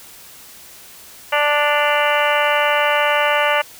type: harmonic tone with a mistuned harmonic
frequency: 293.7 Hz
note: D4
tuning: in tune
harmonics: 2 / 3 / 4 / 5 / 6 / 7 / 8 / 9 / 10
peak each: -19 / -21 / -22 / -23 / -24 / -24 / -25 / -26 / -26 dBFS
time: 1.32-3.62 s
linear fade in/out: 10 ms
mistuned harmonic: 9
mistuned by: +66 cents
effects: white hiss -41 dBFS RMS until 3.79 s